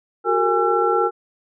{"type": "tone cluster", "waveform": "sine", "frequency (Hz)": [366.1, 402.3, 458.7, 820, 1350], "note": ["F#4", "G4", "A#4", "G#5", "E6"], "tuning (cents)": [-18, 45, -28, -22, 41], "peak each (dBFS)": [-22, -28, -20, -22, -21], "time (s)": [0.24, 1.11], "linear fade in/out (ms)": 50, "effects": []}